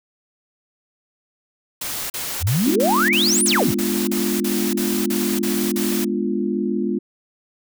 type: noise bursts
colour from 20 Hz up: white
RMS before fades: -27 dBFS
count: 13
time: 1.81-6.048 s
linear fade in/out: 5 ms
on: 290 ms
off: 39 ms
type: exponential two-way sweep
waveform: sine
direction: up then down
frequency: 73.5 to 10820 to 73.5 Hz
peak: -16 dBFS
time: 2.4-3.73 s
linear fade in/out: 50 ms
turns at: 3.45 s
type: chord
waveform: sine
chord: G# diminished seventh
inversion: none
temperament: equal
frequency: 207.7 / 246.9 / 293.7 / 349.2 Hz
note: G#3 / B3 / D4 / F4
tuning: 0 / 0 / 0 / 0 cents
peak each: -23 / -25 / -28 / -24 dBFS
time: 2.66-6.99 s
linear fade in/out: 10 ms
effects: none